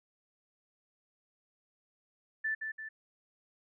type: tone with echo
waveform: sine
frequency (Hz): 1760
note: A6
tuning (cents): 0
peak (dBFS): -30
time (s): 2.44-2.55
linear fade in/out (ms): 10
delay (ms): 170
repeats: 2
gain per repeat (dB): -5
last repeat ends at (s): 2.89
effects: none